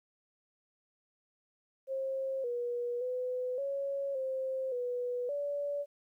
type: tone with pitch steps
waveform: sine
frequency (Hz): 534 / 482.3 / 503 / 555 / 526 / 491.5 / 574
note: C5 / B4 / B4 / C#5 / C5 / B4 / D5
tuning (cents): +35 / -41 / +32 / +2 / +9 / -8 / -40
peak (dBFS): -32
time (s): 1.87-5.86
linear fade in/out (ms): 50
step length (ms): 570
effects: 12-bit